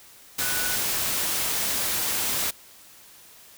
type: tone in noise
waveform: sine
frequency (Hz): 1480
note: F#6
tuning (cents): 0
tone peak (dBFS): -32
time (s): 0.41-0.76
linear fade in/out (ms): 10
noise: white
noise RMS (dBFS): -26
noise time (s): 0.38-2.51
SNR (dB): -9
effects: white hiss -50 dBFS RMS until 3.57 s